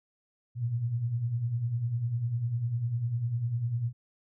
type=beating tone pair; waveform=sine; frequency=110 / 120 Hz; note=A2 / B2; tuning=0 / -49 cents; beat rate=10 Hz; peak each=-36 / -28 dBFS; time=0.55-3.93 s; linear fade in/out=50 ms; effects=none